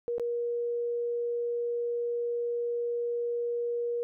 sine tone with dropouts, 475.5 Hz, A#4, 34 cents sharp, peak -28 dBFS, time 0.08-4.03 s, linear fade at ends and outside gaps 0 ms, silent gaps 0.182-0.197 s, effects none

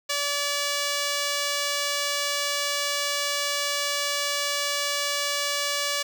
5% pulse tone, 575 Hz, D5, 37 cents flat, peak -13 dBFS, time 0.09-6.03 s, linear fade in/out 10 ms, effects none

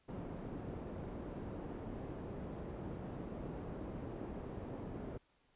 white low-pass noise, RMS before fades -45 dBFS, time 0.08-5.18 s, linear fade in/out 10 ms, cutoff 380 Hz, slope 12 dB/octave, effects pink hiss -74 dBFS RMS until 5.55 s + resampled to 8000 Hz

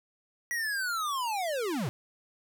square linear sweep, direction down, 1944 to 102.7 Hz, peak -30 dBFS, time 0.51-1.89 s, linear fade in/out 0 ms, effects none

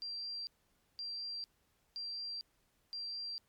sine tone bursts, 4726 Hz, D8, 10 cents sharp, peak -39 dBFS, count 4, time 0.02-3.38 s, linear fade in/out 0 ms, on 450 ms, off 520 ms, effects pink hiss -75 dBFS RMS until 3.48 s + MP3 96 kbps

